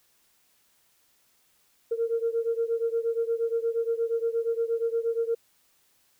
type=beating tone pair; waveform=sine; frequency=457.7 / 466.2 Hz; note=A#4 / A#4; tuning=-32 / 0 cents; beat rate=8.5 Hz; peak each=-26 / -28 dBFS; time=1.91-5.35 s; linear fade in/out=10 ms; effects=tanh soft clip ceiling -17 dBFS + white hiss -66 dBFS RMS until 6.19 s